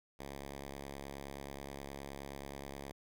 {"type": "tone", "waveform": "5% pulse", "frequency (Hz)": 69.5, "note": "C#2", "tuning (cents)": 5, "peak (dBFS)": -33, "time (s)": [0.19, 2.92], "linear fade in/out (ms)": 5, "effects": []}